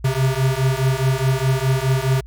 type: beating tone pair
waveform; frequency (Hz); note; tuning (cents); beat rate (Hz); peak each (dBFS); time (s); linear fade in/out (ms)
square; 129.8 / 134.6; C3 / C3; -13 / +49; 4.8; -20; 0.04-2.21; 10
effects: added 57 Hz sine -35 dBFS peak until 2.26 s